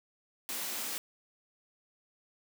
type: high-pass noise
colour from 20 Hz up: white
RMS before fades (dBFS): -37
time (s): 0.49-0.98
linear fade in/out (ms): 0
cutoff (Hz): 160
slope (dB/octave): 48
effects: none